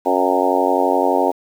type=harmonic tone with a mistuned harmonic; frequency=91.7 Hz; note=F#2; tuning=15 cents flat; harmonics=3 / 4 / 5 / 6 / 7 / 8 / 9 / 10; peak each=-22 / -22 / -22 / -22 / -22 / -22 / -22 / -22 dBFS; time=0.05-1.32 s; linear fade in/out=20 ms; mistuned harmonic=9; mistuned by=-17 cents; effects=7-bit